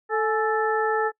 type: harmonic tone with a mistuned harmonic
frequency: 440 Hz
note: A4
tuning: in tune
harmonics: 1 / 2 / 3 / 4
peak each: -23 / -26 / -28 / -29 dBFS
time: 0.09-1.12 s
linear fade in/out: 50 ms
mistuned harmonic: 2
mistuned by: -66 cents
effects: noise-tail reverb RT60 0.1 s tail -24 dB re dry